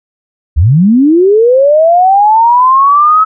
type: linear sweep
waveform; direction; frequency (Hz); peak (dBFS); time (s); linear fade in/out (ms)
sine; up; 63.2 to 1294; -3; 0.56-3.25; 20
effects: none